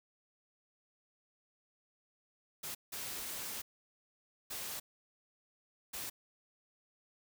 white noise bursts at uneven times, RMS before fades -42 dBFS, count 4, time 2.63-2.75 / 2.92-3.62 / 4.5-4.8 / 5.93-6.1 s, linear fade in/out 10 ms, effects none

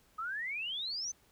sine exponential sweep, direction up, 1244.5 to 6272 Hz, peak -35 dBFS, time 0.18-1.12 s, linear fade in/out 10 ms, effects pink hiss -67 dBFS RMS until 1.31 s

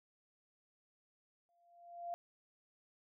sine tone with exponential growth, 692 Hz, F5, 16 cents flat, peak -37 dBFS, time 1.49-2.14 s, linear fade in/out 0 ms, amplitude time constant 140 ms, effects none

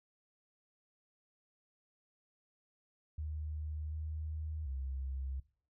sine tone with pitch steps, 76.5 / 77.7 / 66.7 Hz, D#2 / D#2 / C2, -29 / -2 / +34 cents, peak -37 dBFS, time 3.18-5.4 s, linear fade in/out 5 ms, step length 740 ms, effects noise-tail reverb RT60 0.5 s tail -19 dB re dry

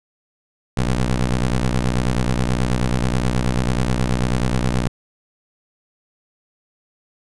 20% pulse ring-modulated tone, 61.74 Hz, B1, in tune, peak -9 dBFS, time 0.77-4.88 s, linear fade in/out 5 ms, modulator 66.4 Hz, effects resampled to 24000 Hz

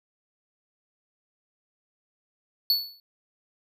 square tone with exponential decay, 4435 Hz, C#8, in tune, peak -17 dBFS, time 2.7-3 s, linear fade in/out 1 ms, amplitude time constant 65 ms, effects none

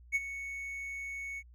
triangle tone with ADSR envelope, 2217 Hz, C#7, in tune, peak -23 dBFS, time 0.12-1.43 s, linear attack 34 ms, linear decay 33 ms, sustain -13 dB, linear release 50 ms, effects added 60 Hz sine -53 dBFS peak until 1.54 s

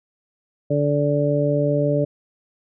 harmonic tone, 145.4 Hz, D3, 17 cents flat, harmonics 1 / 2 / 3 / 4, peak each -21 / -24 / -24 / -21 dBFS, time 0.7-2.05 s, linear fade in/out 10 ms, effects none

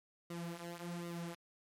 sawtooth tone with flanger, 171.7 Hz, F3, 29 cents flat, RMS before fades -44 dBFS, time 0.3-1.35 s, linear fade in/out 5 ms, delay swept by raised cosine 1.2 to 6.7 ms, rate 1.3 Hz, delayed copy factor -0.75, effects MP3 64 kbps

